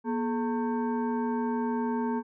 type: tone with frequency modulation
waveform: sine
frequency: 239.6 Hz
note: A#3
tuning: 48 cents sharp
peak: -26 dBFS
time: 0.04-2.23 s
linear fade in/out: 50 ms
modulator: 667 Hz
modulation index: 0.96
effects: none